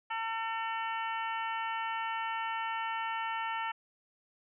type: harmonic tone with a mistuned harmonic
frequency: 450 Hz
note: A4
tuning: 39 cents sharp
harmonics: 2 / 3 / 4 / 5 / 6 / 7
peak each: -35 / -39 / -41 / -43 / -45 / -46 dBFS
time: 0.1-3.72 s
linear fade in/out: 10 ms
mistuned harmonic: 7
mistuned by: -85 cents
effects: none